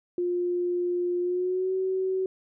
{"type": "tone with pitch glide", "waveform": "sine", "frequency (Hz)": [353.8, 377], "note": ["F4", "F#4"], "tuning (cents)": [23, 32], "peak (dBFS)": -24, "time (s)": [0.18, 2.26], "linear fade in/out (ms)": 2, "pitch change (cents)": 109, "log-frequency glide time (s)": [1.21, 1.73], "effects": []}